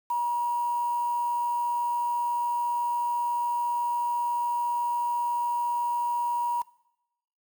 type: tone with quantisation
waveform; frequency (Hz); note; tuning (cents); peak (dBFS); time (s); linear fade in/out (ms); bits
sine; 957; A#5; +45; -24; 0.1-6.62; 5; 7
effects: noise-tail reverb RT60 0.9 s tail -21 dB re dry

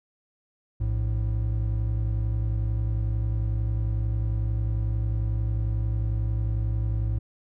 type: tone pair together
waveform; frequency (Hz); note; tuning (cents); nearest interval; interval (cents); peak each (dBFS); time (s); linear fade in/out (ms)
triangle; 57.77 / 108.9; A#1 / A2; -15 / -17; major seventh; 1098; -24; 0.8-7.19; 10
effects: none

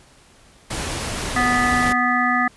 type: noise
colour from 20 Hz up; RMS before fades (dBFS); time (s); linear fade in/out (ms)
pink; -26; 0.7-1.93; 10
type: harmonic tone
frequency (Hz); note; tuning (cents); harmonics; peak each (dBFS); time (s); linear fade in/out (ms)
246.9; B3; 0; 1 / 3 / 5 / 7 / 8; -23 / -23 / -21 / -23 / -23; 1.36-2.48; 5
effects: pink hiss -51 dBFS RMS until 2.56 s + resampled to 24000 Hz

